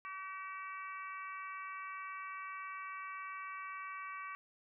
harmonic tone, 381.8 Hz, G4, 46 cents flat, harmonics 3 / 4 / 5 / 6 / 7, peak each -44 / -52 / -52 / -50 / -56 dBFS, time 0.05-4.35 s, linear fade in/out 0 ms, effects none

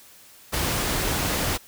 pink noise, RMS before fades -25 dBFS, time 0.52-1.58 s, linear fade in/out 20 ms, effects white hiss -50 dBFS RMS until 1.67 s

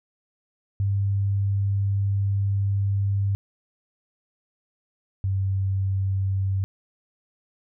sine tone pair in turn, 99.3 / 96.58 Hz, G2 / G2, +23 / -25 cents, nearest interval unison, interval 48 cents, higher first, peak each -20 / -21 dBFS, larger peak first, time 0.8-3.35 / 5.24-6.64 s, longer first, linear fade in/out 0 ms, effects none

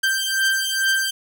sawtooth beating tone pair, 1568 / 1570.3 Hz, G6 / G6, 0 / +3 cents, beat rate 2.3 Hz, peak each -18 dBFS, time 0.03-1.11 s, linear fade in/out 10 ms, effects none

